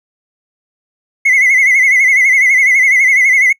triangle tone with vibrato, 2093 Hz, C7, in tune, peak -4 dBFS, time 1.25-3.53 s, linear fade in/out 10 ms, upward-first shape sine, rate 12 Hz, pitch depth 89 cents each way, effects noise-tail reverb RT60 0.1 s tail -25 dB re dry + tanh soft clip ceiling -1 dBFS

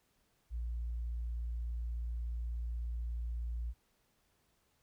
sine tone, 58.27 Hz, A#1, in tune, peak -34 dBFS, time 0.5-3.74 s, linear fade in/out 50 ms, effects tanh soft clip ceiling -32 dBFS + pink hiss -75 dBFS RMS until 4.82 s

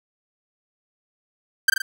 45% pulse tone with echo, 1568 Hz, G6, in tune, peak -12 dBFS, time 1.68-1.7 s, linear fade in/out 5 ms, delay 40 ms, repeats 3, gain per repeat -4 dB, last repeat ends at 1.82 s, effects none

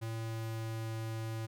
square tone with pitch glide, 112.9 to 111.99 Hz, A2 to A2, +45 to +31 cents, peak -37 dBFS, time 0.01-1.47 s, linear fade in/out 20 ms, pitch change -14 cents, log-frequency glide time 0.15-0.93 s, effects none

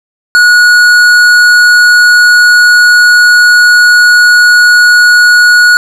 sine tone with tanh clipping, 1456 Hz, F#6, 28 cents flat, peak -3 dBFS, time 0.35-5.77 s, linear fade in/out 0 ms, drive 13 dB, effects none

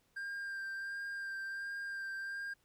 triangle tone with vibrato, 1592 Hz, G6, 26 cents sharp, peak -37 dBFS, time 0.16-2.54 s, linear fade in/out 10 ms, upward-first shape sine, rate 1.4 Hz, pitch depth 18 cents each way, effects pink hiss -74 dBFS RMS until 2.64 s

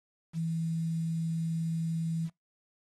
sine tone with quantisation, 163.8 Hz, E3, 11 cents flat, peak -29 dBFS, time 0.33-2.3 s, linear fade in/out 50 ms, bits 9, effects noise-tail reverb RT60 0.2 s tail -24 dB re dry + AAC 32 kbps

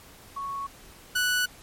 sine / sawtooth tone pair in turn, 1108.7 / 1479.9 Hz, C#6 / F#6, 0 / 0 cents, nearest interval perfect fourth, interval 500 cents, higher second, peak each -30 / -19 dBFS, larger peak second, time 0.36-0.67 / 1.15-1.46 s, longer neither, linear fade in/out 10 ms, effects pink hiss -50 dBFS RMS until 1.62 s + MP3 64 kbps

